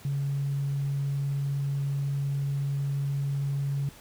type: tone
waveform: sine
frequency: 139.8 Hz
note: C#3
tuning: 15 cents sharp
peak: -25 dBFS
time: 0.05-3.89 s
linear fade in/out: 2 ms
effects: tanh soft clip ceiling -21 dBFS + pink hiss -51 dBFS RMS until 4 s